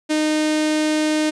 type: tone with notch filter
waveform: sawtooth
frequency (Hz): 307.5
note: D#4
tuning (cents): -20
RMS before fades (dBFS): -19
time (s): 0.09-1.31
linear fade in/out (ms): 20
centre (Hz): 1100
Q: 1.7
effects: resampled to 22050 Hz